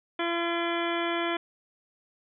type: harmonic tone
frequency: 340 Hz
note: F4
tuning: 46 cents flat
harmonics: 1 / 2 / 3 / 4 / 5 / 6 / 7 / 9 / 10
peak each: -30 / -33 / -35 / -36 / -37 / -38 / -38 / -40 / -40 dBFS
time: 0.19-1.37 s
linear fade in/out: 5 ms
effects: none